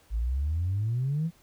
sine exponential sweep, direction up, 51.91 to 171.5 Hz, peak -24 dBFS, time 0.1-1.31 s, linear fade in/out 50 ms, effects tanh soft clip ceiling -21 dBFS + pink hiss -61 dBFS RMS until 1.42 s

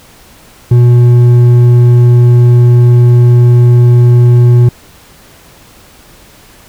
sine tone with hard clipping, 121.2 Hz, B2, 32 cents flat, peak -3 dBFS, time 0.71-4.69 s, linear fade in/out 5 ms, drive 5 dB, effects pink hiss -39 dBFS RMS until 6.68 s

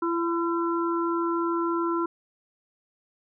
harmonic tone, 337.9 Hz, E4, 43 cents sharp, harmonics 1 / 3 / 4, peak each -25 / -30 / -31 dBFS, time 0.02-2.06 s, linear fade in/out 5 ms, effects none

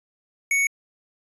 square tone, 2224 Hz, C#7, 5 cents sharp, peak -19 dBFS, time 0.51-0.67 s, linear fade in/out 2 ms, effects resampled to 24000 Hz

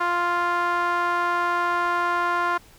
sawtooth tone with band-pass filter, 349.2 Hz, F4, in tune, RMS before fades -23 dBFS, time 0-2.58 s, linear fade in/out 10 ms, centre 1200 Hz, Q 3.5, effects pink hiss -52 dBFS RMS until 2.78 s

